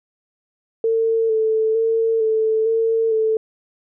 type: tone with vibrato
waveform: sine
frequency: 445.7 Hz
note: A4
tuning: 22 cents sharp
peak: -15 dBFS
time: 0.84-3.37 s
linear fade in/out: 2 ms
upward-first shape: square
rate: 1.1 Hz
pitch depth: 22 cents each way
effects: none